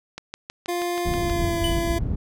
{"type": "click train", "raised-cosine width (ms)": 0.2, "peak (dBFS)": -16, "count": 8, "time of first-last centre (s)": [0.18, 1.298], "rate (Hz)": 6.26}
{"type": "tone with pitch glide", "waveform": "25% pulse", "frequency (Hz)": [350, 337.7], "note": ["F4", "E4"], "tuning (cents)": [4, 42], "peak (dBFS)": -20, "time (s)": [0.68, 1.99], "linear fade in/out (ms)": 10, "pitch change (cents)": -62, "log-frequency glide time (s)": [1.12, 1.59]}
{"type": "low-pass noise", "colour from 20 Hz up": "white", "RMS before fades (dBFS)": -26, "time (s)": [1.05, 2.16], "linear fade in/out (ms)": 10, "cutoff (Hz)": 110, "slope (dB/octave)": 12}
{"type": "tone with exponential decay", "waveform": "square", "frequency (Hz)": 2994, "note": "F#7", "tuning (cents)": 20, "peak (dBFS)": -24, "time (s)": [1.64, 1.93], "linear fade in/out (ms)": 2, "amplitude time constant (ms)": 62}
{"effects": []}